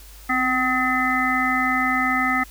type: harmonic tone with a mistuned harmonic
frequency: 254.7 Hz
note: C4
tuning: 46 cents flat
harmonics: 1 / 3 / 5 / 7 / 8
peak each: -25 / -26 / -23 / -27 / -23 dBFS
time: 0.29-2.44 s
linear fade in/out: 10 ms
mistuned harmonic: 1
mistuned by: +26 cents
effects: added 50 Hz sine -42 dBFS peak until 2.5 s + white hiss -47 dBFS RMS until 2.5 s